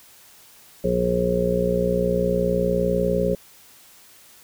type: harmonic tone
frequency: 59.8 Hz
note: A#1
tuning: 45 cents sharp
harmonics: 1 / 2 / 3 / 4 / 6 / 7 / 8 / 9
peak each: -31 / -33 / -24 / -32 / -35 / -24 / -31 / -23 dBFS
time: 0.84-3.35 s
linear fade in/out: 5 ms
effects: white hiss -50 dBFS RMS until 4.43 s